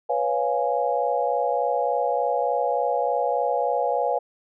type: chord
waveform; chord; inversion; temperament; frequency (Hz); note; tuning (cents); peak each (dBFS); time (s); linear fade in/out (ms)
sine; C# dominant seventh; third; equal with one note detuned; 493.9 / 557.3 / 698.5 / 830.6; B4 / C#5 / E#5 / G#5; 0 / +9 / 0 / 0; -26; 0.09-4.19; 10
effects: none